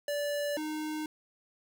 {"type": "tone pair in turn", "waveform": "square", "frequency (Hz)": [581, 307.8], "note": ["D5", "D#4"], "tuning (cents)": [-19, -19], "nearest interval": "major seventh", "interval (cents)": 1100, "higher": "first", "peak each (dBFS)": [-31, -34], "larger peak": "first", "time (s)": [[0.08, 0.57], [0.57, 1.06]], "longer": "neither", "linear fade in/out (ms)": 2, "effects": []}